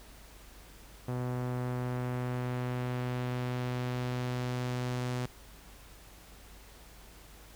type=tone with low-pass filter sweep; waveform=sawtooth; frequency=124.7 Hz; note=B2; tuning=17 cents sharp; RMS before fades=-34 dBFS; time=1.08-5.26 s; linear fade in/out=5 ms; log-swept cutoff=1200 to 8500 Hz; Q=0.75; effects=added 50 Hz sine -54 dBFS peak until 7.55 s + pink hiss -55 dBFS RMS until 7.55 s